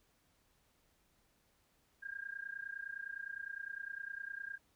sine tone with amplitude modulation, 1610 Hz, G6, 46 cents sharp, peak -38 dBFS, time 2.02-4.58 s, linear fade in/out 20 ms, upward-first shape sine, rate 29.8 Hz, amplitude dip 90%, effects pink hiss -74 dBFS RMS until 4.75 s

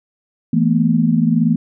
sine chord, E suspended fourth, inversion none, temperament equal with one note detuned, 164.81 / 220 / 241.3 Hz, E3 / A3 / B3, 0 / 0 / -40 cents, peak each -16 dBFS, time 0.53-1.56 s, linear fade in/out 5 ms, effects none

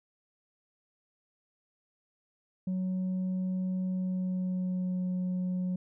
sine tone with pitch glide, 185.4 to 182.43 Hz, F#3 to F#3, +4 to -24 cents, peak -26 dBFS, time 2.67-5.76 s, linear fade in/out 5 ms, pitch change -28 cents, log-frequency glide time 3.85-5.07 s, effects tanh soft clip ceiling -28 dBFS

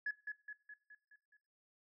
sine tone with echo, 1696 Hz, G#6, 36 cents sharp, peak -34 dBFS, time 0.06-0.11 s, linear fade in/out 5 ms, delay 210 ms, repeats 6, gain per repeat -5 dB, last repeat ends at 1.37 s, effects noise-tail reverb RT60 0.5 s tail -22 dB re dry + tanh soft clip ceiling -30 dBFS

